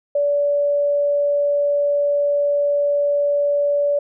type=tone; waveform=sine; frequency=576 Hz; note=D5; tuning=34 cents flat; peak=-15 dBFS; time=0.15-3.99 s; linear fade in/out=5 ms; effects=none